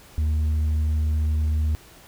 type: tone with tanh clipping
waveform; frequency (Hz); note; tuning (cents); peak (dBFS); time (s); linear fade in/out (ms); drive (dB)
sine; 77; D#2; -17; -20; 0.18-1.75; 0; 3
effects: pink hiss -49 dBFS RMS until 2.07 s